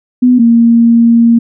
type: tone pair in turn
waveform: sine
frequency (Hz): 249.1 / 232.6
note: B3 / A#3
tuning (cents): +15 / -4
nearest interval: minor second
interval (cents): 119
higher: first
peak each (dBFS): -3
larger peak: neither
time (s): 0.22-0.39 / 0.39-1.39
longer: second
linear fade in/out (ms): 10
effects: none